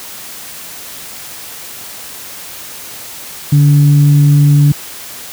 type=tone with frequency modulation; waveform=sine; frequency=145.7 Hz; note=D3; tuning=13 cents flat; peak=-4 dBFS; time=3.52-4.72 s; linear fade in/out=5 ms; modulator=141 Hz; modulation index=0.38; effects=white hiss -29 dBFS RMS until 5.32 s + high-pass 60 Hz 12 dB/octave